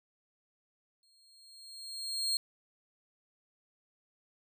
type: tone with exponential growth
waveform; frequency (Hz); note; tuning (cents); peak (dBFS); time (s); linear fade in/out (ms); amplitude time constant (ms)
35% pulse; 4240; C8; +22; -26; 1.03-2.37; 1; 290
effects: none